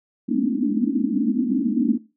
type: band-pass noise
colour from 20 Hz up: pink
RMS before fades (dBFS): -21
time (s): 0.28-1.98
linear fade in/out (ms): 10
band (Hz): 210 to 310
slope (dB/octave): 96
effects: noise-tail reverb RT60 0.3 s tail -18 dB re dry